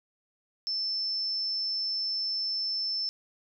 sine tone, 5300 Hz, E8, 9 cents sharp, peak -28 dBFS, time 0.67-3.09 s, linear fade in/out 0 ms, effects none

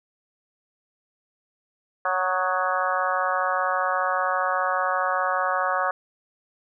harmonic tone with a mistuned harmonic, 185 Hz, F#3, in tune, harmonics 3 / 4 / 5 / 6 / 7 / 8 / 9, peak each -29 / -28 / -32 / -27 / -28 / -30 / -32 dBFS, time 2.05-5.91 s, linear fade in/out 2 ms, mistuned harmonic 7, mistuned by -45 cents, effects none

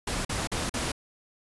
pink noise bursts, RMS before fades -30 dBFS, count 4, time 0.07-0.919 s, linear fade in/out 5 ms, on 180 ms, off 43 ms, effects resampled to 24000 Hz

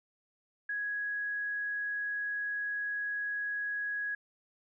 sine tone, 1665 Hz, G#6, 4 cents sharp, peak -32 dBFS, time 0.69-4.15 s, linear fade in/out 5 ms, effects none

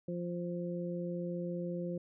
harmonic tone, 174.61 Hz, F3, in tune, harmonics 1 / 2 / 3, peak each -37 / -41 / -41 dBFS, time 0.08-1.98 s, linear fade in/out 5 ms, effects none

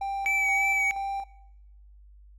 triangle tone with tremolo, 788 Hz, G5, 9 cents sharp, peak -26 dBFS, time 0.01-1.24 s, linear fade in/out 5 ms, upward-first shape square, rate 2.1 Hz, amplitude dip 40%
triangle tone with vibrato, 2289 Hz, D7, 45 cents flat, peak -21 dBFS, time 0.26-0.91 s, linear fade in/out 0 ms, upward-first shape sine, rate 2.9 Hz, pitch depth 29 cents each way
effects noise-tail reverb RT60 1.0 s tail -24 dB re dry + added 50 Hz sine -49 dBFS peak until 2.38 s

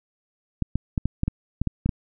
clicks, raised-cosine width 5 ms, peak -10 dBFS, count 10, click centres 0.623 / 0.756 / 0.978 / 1.056 / 1.234 / 1.28 / 1.616 / 1.673 / 1.86 / 1.892 s, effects none

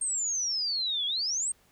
sine exponential two-way sweep, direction down then up, 8650 to 3274 to 8650 Hz, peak -27 dBFS, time 0.01-1.52 s, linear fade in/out 5 ms, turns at 1.06 s, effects pink hiss -64 dBFS RMS until 1.71 s

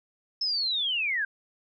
sine linear sweep, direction down, 5274 to 1544 Hz, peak -25 dBFS, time 0.41-1.25 s, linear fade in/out 5 ms, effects none

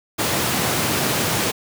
pink high-pass noise, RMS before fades -21 dBFS, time 0.18-1.52 s, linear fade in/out 20 ms, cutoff 100 Hz, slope 24 dB/octave, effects none

